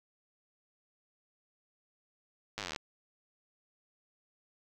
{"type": "slowing click train", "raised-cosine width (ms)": 0.2, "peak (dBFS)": -20, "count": 17, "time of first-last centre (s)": [2.58, 2.761], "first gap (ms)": 9, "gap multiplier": 1.03, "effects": []}